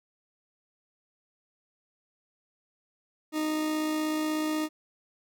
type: tone with amplitude modulation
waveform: 40% pulse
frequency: 309.2 Hz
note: D#4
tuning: 11 cents flat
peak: -25 dBFS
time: 3.32-4.69 s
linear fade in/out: 50 ms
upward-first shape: sine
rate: 56.4 Hz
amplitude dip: 25%
effects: none